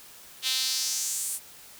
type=tone with high-pass filter sweep; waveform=sawtooth; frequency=260 Hz; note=C4; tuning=11 cents flat; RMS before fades=-29 dBFS; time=0.42-1.4 s; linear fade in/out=50 ms; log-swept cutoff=3400 to 9700 Hz; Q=2.5; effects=white hiss -49 dBFS RMS until 1.79 s